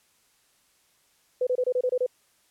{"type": "tone bursts", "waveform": "sine", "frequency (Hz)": 502, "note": "B4", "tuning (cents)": 28, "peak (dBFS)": -21, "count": 8, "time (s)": [1.41, 2.064], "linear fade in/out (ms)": 5, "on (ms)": 59, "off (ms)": 26, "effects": ["white hiss -65 dBFS RMS until 2.5 s", "low-pass 12000 Hz 12 dB/octave"]}